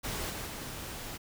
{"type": "noise with level steps", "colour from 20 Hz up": "pink", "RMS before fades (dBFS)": [-36, -39, -41], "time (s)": [0.03, 1.18], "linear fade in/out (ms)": 20, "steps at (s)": [0.3, 0.47], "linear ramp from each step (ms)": 2, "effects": []}